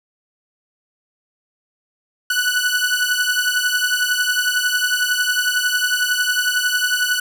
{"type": "beating tone pair", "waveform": "sawtooth", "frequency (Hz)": [1477, 1488], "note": ["F#6", "F#6"], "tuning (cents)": [-3, 9], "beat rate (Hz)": 11, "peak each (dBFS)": -16, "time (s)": [2.3, 7.2], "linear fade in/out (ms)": 5, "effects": []}